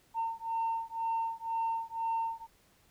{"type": "beating tone pair", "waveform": "sine", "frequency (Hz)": [908, 910], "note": ["A#5", "A#5"], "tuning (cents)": [-46, -42], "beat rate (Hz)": 2, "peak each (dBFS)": [-33, -33], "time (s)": [0.14, 2.47], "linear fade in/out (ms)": 50, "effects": ["tanh soft clip ceiling -26 dBFS", "pink hiss -66 dBFS RMS until 2.9 s"]}